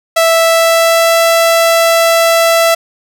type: tone with pitch glide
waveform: sawtooth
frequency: 659.3 to 665 Hz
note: E5 to E5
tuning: 0 to +15 cents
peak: -3 dBFS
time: 0.16-2.75 s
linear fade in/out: 10 ms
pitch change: +15 cents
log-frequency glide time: 0.45-1.19 s
effects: none